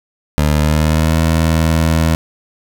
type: tone with pitch glide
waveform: 20% pulse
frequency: 75 to 80.85 Hz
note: D2 to E2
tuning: +37 to -33 cents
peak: -6 dBFS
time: 0.38-2.15 s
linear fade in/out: 0 ms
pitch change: +130 cents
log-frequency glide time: 0.53-1.2 s
effects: none